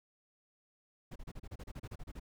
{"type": "noise bursts", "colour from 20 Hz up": "brown", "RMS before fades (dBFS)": -44, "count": 14, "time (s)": [1.11, 2.198], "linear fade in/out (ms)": 10, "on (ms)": 48, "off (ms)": 32, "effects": []}